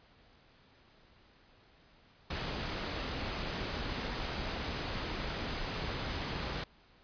pink noise, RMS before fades -37 dBFS, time 2.3-6.64 s, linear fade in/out 5 ms, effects pink hiss -63 dBFS RMS until 7.03 s + resampled to 11025 Hz

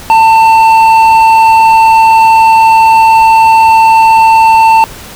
triangle tone with hard clipping, 894 Hz, A5, 27 cents sharp, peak -3 dBFS, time 0.1-4.84 s, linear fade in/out 0 ms, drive 10 dB, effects pink hiss -28 dBFS RMS until 5.15 s

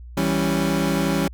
30% pulse chord, C# diminished, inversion first, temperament equal, 164.81 / 196 / 277.2 Hz, E3 / G3 / C#4, 0 / 0 / 0 cents, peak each -21 dBFS, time 0.17-1.28 s, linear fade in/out 5 ms, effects added 60 Hz sine -36 dBFS peak until 1.33 s

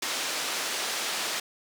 white band-pass noise, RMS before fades -31 dBFS, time 0.02-1.4 s, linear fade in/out 5 ms, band 310 to 6100 Hz, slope 12 dB/octave, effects none

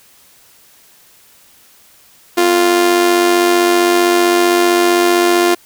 sawtooth tone with amplitude modulation, 349.2 Hz, F4, in tune, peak -3 dBFS, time 2.37-5.55 s, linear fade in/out 10 ms, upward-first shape sine, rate 95.5 Hz, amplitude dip 55%, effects white hiss -47 dBFS RMS until 5.65 s

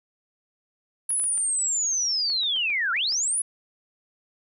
sine linear two-way sweep, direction down then up, 10548 to 1334 to 10548 Hz, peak -22 dBFS, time 1.09-3.42 s, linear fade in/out 5 ms, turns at 2.92 s
clicks, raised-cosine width 0.3 ms, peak -29 dBFS, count 10, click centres 1.105 / 1.198 / 1.24 / 1.377 / 2.301 / 2.434 / 2.564 / 2.702 / 2.965 / 3.123 s
effects none

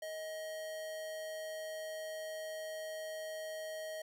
square tone with amplitude modulation, 630 Hz, D#5, 21 cents sharp, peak -40 dBFS, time 0.02-4.02 s, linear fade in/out 5 ms, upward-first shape sine, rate 173 Hz, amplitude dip 30%, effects none

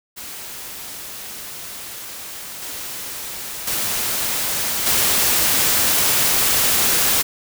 white noise with level steps, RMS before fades -33 / -30 / -22 / -17 dBFS, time 0.16-7.23 s, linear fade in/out 20 ms, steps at 2.62 / 3.67 / 4.86 s, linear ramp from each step 5 ms, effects none

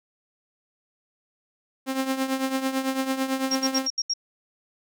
sawtooth tone with tremolo, 265.3 Hz, C4, 24 cents sharp, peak -17 dBFS, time 1.86-3.88 s, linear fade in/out 50 ms, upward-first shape triangle, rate 9 Hz, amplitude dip 75%
sine tone bursts, 5588 Hz, F8, in tune, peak -22 dBFS, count 6, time 3.51-4.137 s, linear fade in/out 5 ms, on 42 ms, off 75 ms
effects none

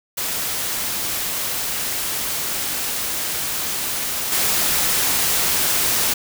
white noise with level steps, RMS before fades -24 / -19 dBFS, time 0.17-6.14 s, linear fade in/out 10 ms, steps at 4.32 s, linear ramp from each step 2 ms, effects none

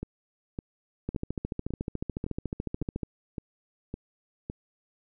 two click trains, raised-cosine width 3 ms, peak -18 / -21 dBFS, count 28 / 9, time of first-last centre 1.09-3.032 / 0.03-4.499 s, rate 13.9 / 1.79 Hz, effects none

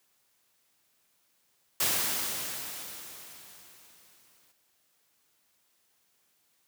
white noise with exponential decay, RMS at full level -26 dBFS, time 1.8-4.52 s, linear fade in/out 5 ms, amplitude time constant 590 ms, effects white hiss -71 dBFS RMS until 6.67 s + high-pass 80 Hz 12 dB/octave

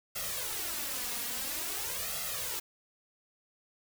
white noise with flanger, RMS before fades -36 dBFS, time 0.15-2.6 s, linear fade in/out 10 ms, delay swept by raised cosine 1.5 to 4.2 ms, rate 0.49 Hz, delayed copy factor +0.9, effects none

